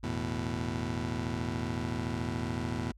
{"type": "chord", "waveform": "20% pulse", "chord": "E suspended fourth", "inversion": "none", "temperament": "just", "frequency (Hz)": [82.41, 109.88, 123.61], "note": ["E2", "A2", "B2"], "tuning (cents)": [0, -2, 2], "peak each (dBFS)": -32, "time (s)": [0.03, 2.92], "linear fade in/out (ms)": 10, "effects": ["added 50 Hz sine -53 dBFS peak until 2.97 s", "low-pass 7000 Hz 12 dB/octave"]}